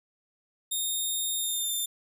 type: tone with pitch glide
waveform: 10% pulse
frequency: 3680 to 3584 Hz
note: A#7 to A7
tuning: -23 to +31 cents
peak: -21 dBFS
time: 0.71-1.86 s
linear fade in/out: 10 ms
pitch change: -46 cents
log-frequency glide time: 1.38-1.72 s
effects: none